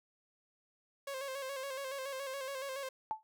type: tone with vibrato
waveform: sawtooth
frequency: 540 Hz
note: C#5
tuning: 45 cents flat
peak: -35 dBFS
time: 1.07-2.89 s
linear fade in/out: 5 ms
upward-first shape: square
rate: 7.1 Hz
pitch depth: 50 cents each way
type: tone with exponential decay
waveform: sine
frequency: 872 Hz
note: A5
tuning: 16 cents flat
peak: -29 dBFS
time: 3.11-3.23 s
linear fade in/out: 0 ms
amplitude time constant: 24 ms
effects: none